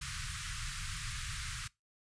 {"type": "band-stop noise", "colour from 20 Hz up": "pink", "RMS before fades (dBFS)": -40, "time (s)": [0.01, 1.68], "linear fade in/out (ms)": 10, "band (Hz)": [150, 1200], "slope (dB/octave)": 48, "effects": ["noise-tail reverb RT60 0.2 s tail -22 dB re dry", "resampled to 22050 Hz"]}